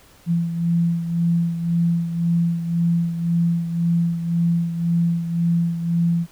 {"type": "beating tone pair", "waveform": "sine", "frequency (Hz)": [169.1, 171], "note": ["E3", "F3"], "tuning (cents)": [44, -36], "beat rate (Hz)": 1.9, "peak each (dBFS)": [-18, -25], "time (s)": [0.26, 6.27], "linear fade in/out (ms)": 50, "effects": ["pink hiss -51 dBFS RMS until 6.31 s"]}